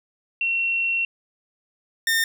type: tone pair in turn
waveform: sine / sawtooth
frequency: 2724 / 1818.1 Hz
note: F7 / A#6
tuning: -44 / -44 cents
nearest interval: perfect fifth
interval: 700 cents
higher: first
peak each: -20 / -15 dBFS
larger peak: second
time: 0.41-1.05 / 2.07-2.24 s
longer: first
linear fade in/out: 2 ms
effects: none